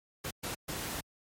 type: noise bursts at uneven times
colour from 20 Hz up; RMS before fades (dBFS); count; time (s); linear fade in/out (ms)
pink; -37; 3; 0.24-0.31 / 0.43-0.55 / 0.68-1.01; 10
effects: high-pass 60 Hz 12 dB/octave + MP3 64 kbps